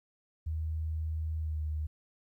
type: tone with pitch glide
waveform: sine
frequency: 79.1 to 76.76 Hz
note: D#2 to D#2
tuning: +29 to -23 cents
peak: -31 dBFS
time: 0.46-1.87 s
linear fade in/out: 10 ms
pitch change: -52 cents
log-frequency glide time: 1.39-1.6 s
effects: 12-bit